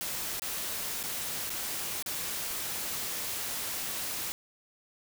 white noise with dropouts, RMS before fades -35 dBFS, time 0.01-4.32 s, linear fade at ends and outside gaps 0 ms, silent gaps 0.396-0.42 / 1.03-1.037 / 1.495-1.503 / 2.025-2.061 s, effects none

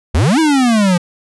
square exponential two-way sweep, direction up then down, 66.2 to 329.6 to 171.3 Hz, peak -10 dBFS, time 0.14-0.98 s, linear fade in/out 10 ms, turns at 0.39 s, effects resampled to 24000 Hz

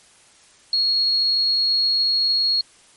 sine tone, 4309 Hz, C#8, 50 cents flat, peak -16 dBFS, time 0.73-2.61 s, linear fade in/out 2 ms, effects white hiss -52 dBFS RMS until 2.96 s + MP3 48 kbps

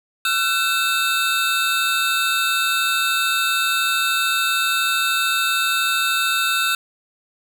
square tone cluster, 1353 / 1506 / 2636 / 3696 Hz, E6 / F#6 / E7 / A#7, +45 / +30 / -1 / -16 cents, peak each -24 dBFS, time 0.25-6.75 s, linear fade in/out 2 ms, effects none

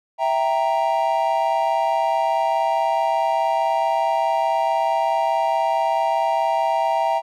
triangle chord, E diminished, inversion none, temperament equal, 659.3 / 784 / 932.3 Hz, E5 / G5 / Bb5, 0 / 0 / 0 cents, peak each -20 dBFS, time 0.18-7.22 s, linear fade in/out 50 ms, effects none

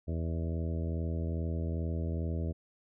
harmonic tone with a mistuned harmonic, 82.41 Hz, E2, in tune, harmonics 1 / 2 / 3 / 4 / 5 / 6 / 7 / 8, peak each -32 / -38 / -42 / -44 / -46 / -48 / -49 / -50 dBFS, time 0.07-2.53 s, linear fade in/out 20 ms, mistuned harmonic 8, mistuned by -31 cents, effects none

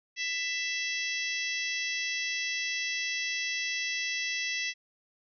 harmonic tone, 663 Hz, E5, 10 cents sharp, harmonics 3 / 4 / 5 / 6 / 7 / 8 / 9, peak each -34 / -35 / -39 / -43 / -43 / -40 / -40 dBFS, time 0.16-4.74 s, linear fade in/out 50 ms, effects none

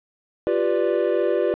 triangle chord, G dominant seventh, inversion third, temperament equal, 349.2 / 392 / 493.9 / 587.3 Hz, F4 / G4 / B4 / D5, 0 / 0 / 0 / 0 cents, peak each -22 dBFS, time 0.47-1.54 s, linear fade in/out 0 ms, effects resampled to 8000 Hz + 8-bit

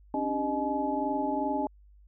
sine tone cluster, 273 / 295.6 / 395.9 / 616 / 851 Hz, C#4 / D4 / G4 / D#5 / G#5, -26 / +11 / +17 / -17 / +42 cents, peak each -32 / -34 / -38 / -34 / -31 dBFS, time 0.14-1.67 s, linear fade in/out 2 ms, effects added 50 Hz sine -53 dBFS peak until 2.07 s

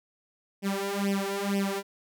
sawtooth tone with flanger, 198.2 Hz, G3, 19 cents sharp, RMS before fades -29 dBFS, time 0.62-1.83 s, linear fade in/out 50 ms, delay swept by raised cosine 0.36 to 2.96 ms, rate 2.1 Hz, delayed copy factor +1, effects none

